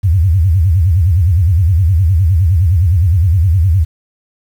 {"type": "tone with vibrato", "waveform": "sine", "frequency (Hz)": 87.9, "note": "F2", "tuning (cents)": 12, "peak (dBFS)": -7, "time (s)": [0.03, 3.85], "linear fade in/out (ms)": 20, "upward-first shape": "sine", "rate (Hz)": 9.7, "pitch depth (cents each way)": 240, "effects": ["7-bit"]}